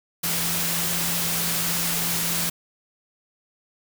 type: tone in noise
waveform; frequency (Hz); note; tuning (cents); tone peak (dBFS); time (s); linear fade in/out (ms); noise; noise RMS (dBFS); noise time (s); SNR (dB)
sine; 169.8; F3; -48; -32; 0.23-2.5; 10; white; -25; 0.23-2.5; -10
effects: none

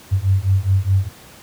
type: beating tone pair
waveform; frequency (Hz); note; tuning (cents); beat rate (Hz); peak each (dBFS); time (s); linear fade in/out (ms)
sine; 93.9 / 98.7; F#2 / G2; +26 / +12; 4.8; -16; 0.11-1.09; 20
effects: pink hiss -43 dBFS RMS until 1.42 s + high-pass 60 Hz 12 dB/octave

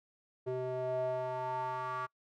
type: tone with band-pass filter sweep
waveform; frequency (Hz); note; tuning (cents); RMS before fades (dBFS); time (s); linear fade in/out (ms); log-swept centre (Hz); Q
square; 127.9; C3; -39; -36; 0.46-2.07; 20; 460 to 1200; 5
effects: noise-tail reverb RT60 0.1 s tail -26 dB re dry

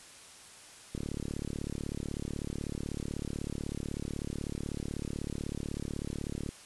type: click train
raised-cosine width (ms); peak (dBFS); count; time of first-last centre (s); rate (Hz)
3; -23; 201; 0.95-6.49; 36.1
effects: white hiss -52 dBFS RMS until 6.65 s + resampled to 24000 Hz

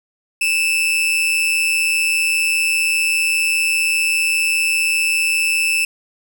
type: tone with amplitude modulation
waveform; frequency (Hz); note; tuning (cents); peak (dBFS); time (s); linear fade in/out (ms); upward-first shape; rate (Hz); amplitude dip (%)
40% pulse; 2637; E7; 0; -11; 0.41-5.85; 5; sine; 165; 60
effects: none

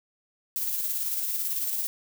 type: noise with tremolo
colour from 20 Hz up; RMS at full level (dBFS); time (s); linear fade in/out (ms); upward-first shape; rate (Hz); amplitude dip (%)
violet; -28; 0.56-1.87; 0; square; 18; 30
effects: none

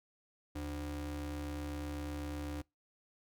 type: ring-modulated tone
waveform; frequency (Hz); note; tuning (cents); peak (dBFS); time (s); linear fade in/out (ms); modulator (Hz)
square; 110; A2; 0; -36; 0.55-2.62; 10; 186
effects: noise-tail reverb RT60 0.2 s tail -25 dB re dry

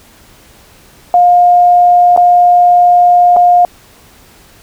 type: tone with dropouts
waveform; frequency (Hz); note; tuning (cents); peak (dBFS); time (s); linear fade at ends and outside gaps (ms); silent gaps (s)
sine; 709; F5; +26; -3; 1.14-3.65; 1; 2.164-2.175 / 3.364-3.368
effects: pink hiss -42 dBFS RMS until 4.62 s

